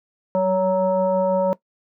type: tone with frequency modulation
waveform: sine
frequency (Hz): 561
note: C#5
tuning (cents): +21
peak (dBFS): -16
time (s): 0.35-1.53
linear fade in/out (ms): 0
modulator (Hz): 372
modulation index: 0.76
effects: noise-tail reverb RT60 0.1 s tail -18 dB re dry